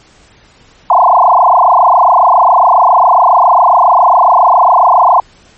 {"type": "tone with frequency modulation", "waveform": "sine", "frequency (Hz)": 873, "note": "A5", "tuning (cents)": -14, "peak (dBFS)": -3, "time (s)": [0.9, 5.2], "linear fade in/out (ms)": 2, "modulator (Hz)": 27.3, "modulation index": 7, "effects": ["pink hiss -44 dBFS RMS until 5.57 s", "MP3 32 kbps"]}